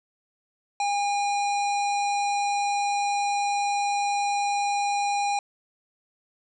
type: harmonic tone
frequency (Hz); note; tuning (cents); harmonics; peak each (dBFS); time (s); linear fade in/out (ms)
811; G#5; -41; 1 / 3 / 5 / 7 / 9 / 10; -23 / -33 / -37 / -40 / -42 / -43; 0.8-5.39; 2
effects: none